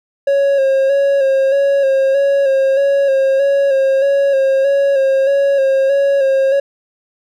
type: tone with vibrato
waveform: triangle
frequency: 547 Hz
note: C#5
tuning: 23 cents flat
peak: -8 dBFS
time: 0.27-6.6 s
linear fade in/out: 5 ms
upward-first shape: square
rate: 1.6 Hz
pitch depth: 30 cents each way
effects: none